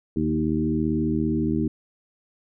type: harmonic tone with a mistuned harmonic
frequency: 77.78 Hz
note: D#2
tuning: in tune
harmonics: 1 / 2 / 3 / 4 / 5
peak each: -31 / -28 / -25 / -25 / -31 dBFS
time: 0.16-1.68 s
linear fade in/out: 5 ms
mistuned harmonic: 4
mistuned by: +16 cents
effects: none